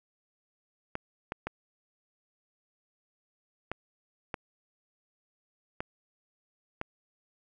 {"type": "clicks", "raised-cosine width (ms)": 0.5, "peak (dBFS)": -18, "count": 7, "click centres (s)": [0.954, 1.321, 1.47, 3.716, 4.342, 5.805, 6.814], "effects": []}